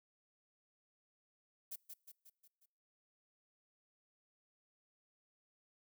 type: noise with echo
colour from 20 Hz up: violet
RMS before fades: -45 dBFS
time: 1.71-1.76 s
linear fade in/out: 10 ms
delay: 180 ms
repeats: 5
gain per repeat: -5 dB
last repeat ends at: 2.66 s
effects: noise-tail reverb RT60 0.9 s tail -26 dB re dry